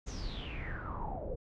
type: noise with low-pass filter sweep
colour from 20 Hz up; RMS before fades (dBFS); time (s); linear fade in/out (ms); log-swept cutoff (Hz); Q
brown; -39; 0.06-1.36; 20; 6600 to 470; 10
effects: none